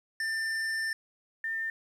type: tone pair in turn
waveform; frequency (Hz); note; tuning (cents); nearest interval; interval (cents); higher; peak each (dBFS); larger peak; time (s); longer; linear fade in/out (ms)
square / sine; 1789 / 1802.5; A6 / A6; +28 / +41; unison; 13; second; -30 / -30; neither; 0.2-0.93 / 1.44-1.7; first; 2
effects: low-pass 9000 Hz 12 dB/octave + 10-bit